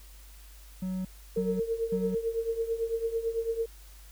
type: tone bursts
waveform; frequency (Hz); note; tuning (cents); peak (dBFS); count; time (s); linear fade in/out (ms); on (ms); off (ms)
triangle; 186.1; F#3; +10; -28; 3; 0.82-2.15; 5; 230; 320
type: tone with tremolo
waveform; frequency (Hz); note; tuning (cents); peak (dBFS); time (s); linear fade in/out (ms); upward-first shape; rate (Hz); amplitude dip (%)
sine; 456.4; A#4; -37; -24; 1.36-3.66; 5; triangle; 9; 85
effects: added 50 Hz sine -48 dBFS peak until 4.11 s + white hiss -56 dBFS RMS until 4.11 s